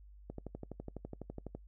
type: click train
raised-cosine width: 2 ms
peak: -29 dBFS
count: 16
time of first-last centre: 0.3-1.55 s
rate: 12 Hz
effects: noise-tail reverb RT60 0.1 s tail -23 dB re dry + added 50 Hz sine -53 dBFS peak until 1.67 s